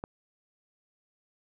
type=click; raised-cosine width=1 ms; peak=-22 dBFS; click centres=0.039 s; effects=none